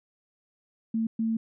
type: tone bursts at uneven times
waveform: sine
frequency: 224.7 Hz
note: A3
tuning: 37 cents sharp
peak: -24 dBFS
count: 2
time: 0.94-1.07 / 1.19-1.37 s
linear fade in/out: 5 ms
effects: none